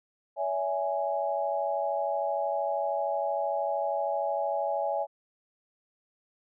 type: chord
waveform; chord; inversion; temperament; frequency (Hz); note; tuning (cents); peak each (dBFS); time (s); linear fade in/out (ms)
sine; C# minor; none; equal with one note detuned; 566.3 / 659.3 / 830.6; C#5 / E5 / G#5; +37 / 0 / 0; -31; 0.36-5.07; 50
effects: none